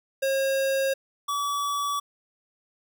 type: tone pair in turn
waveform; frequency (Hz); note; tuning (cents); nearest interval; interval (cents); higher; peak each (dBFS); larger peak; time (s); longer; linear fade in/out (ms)
square; 540 / 1144.2; C#5 / D6; -45 / -45; octave + minor second; 1300; second; -23 / -26; first; 0.22-0.94 / 1.28-2; neither; 10
effects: none